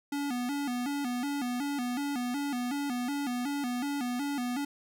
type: tone with vibrato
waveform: square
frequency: 264.5 Hz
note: C4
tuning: 19 cents sharp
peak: -31 dBFS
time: 0.12-4.65 s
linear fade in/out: 5 ms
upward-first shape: square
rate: 2.7 Hz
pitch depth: 130 cents each way
effects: none